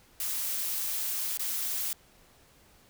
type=noise with dropouts; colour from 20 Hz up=blue; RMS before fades=-32 dBFS; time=0.2-1.93 s; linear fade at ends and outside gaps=1 ms; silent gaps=1.373-1.394 s; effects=pink hiss -60 dBFS RMS until 2.89 s